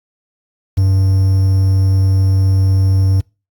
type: tone with quantisation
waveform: triangle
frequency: 95.8 Hz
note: G2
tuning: 39 cents flat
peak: -7 dBFS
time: 0.77-3.21 s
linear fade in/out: 10 ms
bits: 6
effects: noise-tail reverb RT60 0.3 s tail -26 dB re dry + Opus 48 kbps